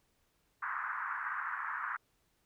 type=band-pass noise; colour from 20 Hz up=white; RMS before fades=-38 dBFS; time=0.62-1.97 s; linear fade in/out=10 ms; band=1000 to 1700 Hz; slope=48 dB/octave; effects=pink hiss -75 dBFS RMS until 2.45 s